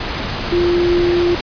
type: tone in noise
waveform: sine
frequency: 349.2 Hz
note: F4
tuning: in tune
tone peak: -12 dBFS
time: 0.52-1.35 s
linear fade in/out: 5 ms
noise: pink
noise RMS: -22 dBFS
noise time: 0-1.41 s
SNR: +7 dB
effects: resampled to 11025 Hz